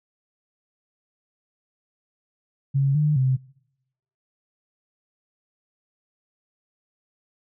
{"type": "tone with pitch steps", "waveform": "sine", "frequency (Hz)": [137.5, 150.4, 130.7], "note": ["C#3", "D3", "C3"], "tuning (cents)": [-14, 42, -1], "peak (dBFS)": -17, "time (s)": [2.74, 3.37], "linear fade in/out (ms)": 20, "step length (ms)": 210, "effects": ["noise-tail reverb RT60 0.9 s tail -26 dB re dry"]}